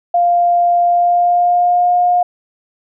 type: tone with pitch glide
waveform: sine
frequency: 698.5 to 712.4 Hz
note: F5 to F5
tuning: 0 to +34 cents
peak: -9 dBFS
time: 0.14-2.23 s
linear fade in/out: 5 ms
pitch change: +34 cents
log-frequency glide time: 0.83-1.95 s
effects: none